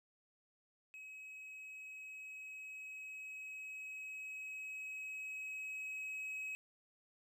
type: tone with level ramp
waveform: triangle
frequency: 2553 Hz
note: D#7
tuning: 44 cents sharp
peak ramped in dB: -48 to -39 dBFS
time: 0.94-6.55 s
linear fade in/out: 0 ms
effects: none